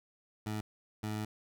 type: tone bursts at uneven times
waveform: 20% pulse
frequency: 107 Hz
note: A2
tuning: 48 cents flat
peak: -30 dBFS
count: 2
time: 0.46-0.61 / 1.03-1.25 s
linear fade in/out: 5 ms
effects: none